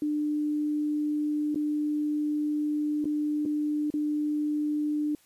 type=tone with dropouts; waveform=sine; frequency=298.9 Hz; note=D4; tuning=31 cents sharp; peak=-25 dBFS; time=0.02-5.15 s; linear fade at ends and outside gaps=2 ms; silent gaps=1.546-1.557 / 3.044-3.054 / 3.453-3.459 / 3.903-3.939 s; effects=white hiss -62 dBFS RMS until 5.25 s + resampled to 32000 Hz